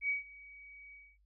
sine tone with ADSR envelope, 2265 Hz, C#7, 37 cents sharp, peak -29 dBFS, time 0.01-1.18 s, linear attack 80 ms, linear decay 140 ms, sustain -22 dB, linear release 250 ms, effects noise-tail reverb RT60 0.1 s tail -20 dB re dry + added 50 Hz sine -66 dBFS peak until 1.25 s

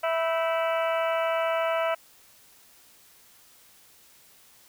harmonic tone with a mistuned harmonic, 328.5 Hz, E4, 6 cents flat, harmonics 2 / 3 / 4 / 5 / 6 / 7 / 8 / 9, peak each -25 / -33 / -31 / -38 / -39 / -38 / -40 / -41 dBFS, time 0.03-1.95 s, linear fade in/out 10 ms, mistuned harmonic 5, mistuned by -100 cents, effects white hiss -56 dBFS RMS until 4.68 s

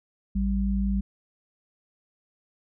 sine tone pair together, 55.26 / 196 Hz, A1 / G3, +8 / 0 cents, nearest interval octave + minor seventh, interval 2192 cents, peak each -25 dBFS, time 0.35-1.01 s, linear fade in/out 10 ms, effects none

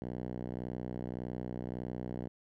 5% pulse tone with band-pass filter, 61.74 Hz, B1, in tune, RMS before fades -40 dBFS, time 0.02-2.28 s, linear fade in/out 0 ms, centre 170 Hz, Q 0.75, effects none

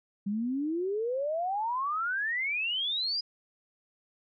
sine exponential sweep, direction up, 195.1 to 4978 Hz, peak -28 dBFS, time 0.26-3.21 s, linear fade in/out 10 ms, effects none

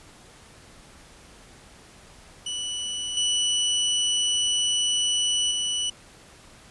sawtooth tone with level steps, 2960 Hz, F#7, in tune, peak -25 / -18 / -21 dBFS, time 2.46-5.9 s, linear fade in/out 5 ms, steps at 3.17 / 5.51 s, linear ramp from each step 2 ms, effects pink hiss -50 dBFS RMS until 6.7 s + resampled to 24000 Hz

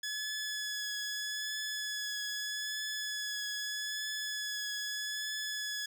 15% pulse tone with vibrato, 1700 Hz, G#6, 40 cents sharp, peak -29 dBFS, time 0.03-5.86 s, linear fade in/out 5 ms, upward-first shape triangle, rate 0.8 Hz, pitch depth 19 cents each way, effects none

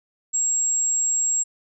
sine tone, 7590 Hz, A#8, 30 cents sharp, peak -19 dBFS, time 0.33-1.44 s, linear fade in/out 20 ms, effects none

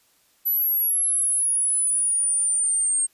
sine exponential sweep, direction down, 11950 to 8480 Hz, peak -19 dBFS, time 0.45-3.07 s, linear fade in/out 20 ms, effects white hiss -62 dBFS RMS until 3.13 s + resampled to 32000 Hz

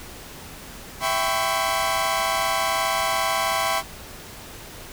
sawtooth chord, C# half-diminished seventh, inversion first, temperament equal with one note detuned, 659.3 / 784 / 1010.3 / 1108.7 Hz, E5 / G5 / B5 / C#6, 0 / 0 / +39 / 0 cents, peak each -23 dBFS, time 1-3.83 s, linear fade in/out 50 ms, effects pink hiss -40 dBFS RMS until 4.92 s

